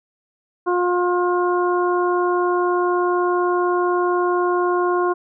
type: harmonic tone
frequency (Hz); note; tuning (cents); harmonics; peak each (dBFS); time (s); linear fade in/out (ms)
355.9; F4; +33; 1 / 2 / 3 / 4; -18 / -25 / -22 / -29; 0.66-5.14; 20
effects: none